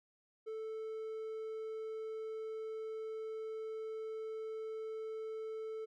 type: tone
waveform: triangle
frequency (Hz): 440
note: A4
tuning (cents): 0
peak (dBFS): -38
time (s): 0.46-5.86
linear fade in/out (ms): 20
effects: none